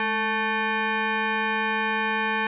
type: tone with frequency modulation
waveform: sine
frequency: 447.3 Hz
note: A4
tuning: 28 cents sharp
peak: -22 dBFS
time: 0-2.47 s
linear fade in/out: 2 ms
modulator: 660 Hz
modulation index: 3.1
effects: none